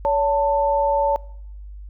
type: tone pair together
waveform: sine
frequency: 566.2 / 890 Hz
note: C#5 / A5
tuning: +37 / +20 cents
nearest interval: minor sixth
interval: 783 cents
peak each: -19 dBFS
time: 0.05-1.16 s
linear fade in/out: 0 ms
effects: noise-tail reverb RT60 0.8 s tail -23 dB re dry + added 50 Hz sine -34 dBFS peak until 1.89 s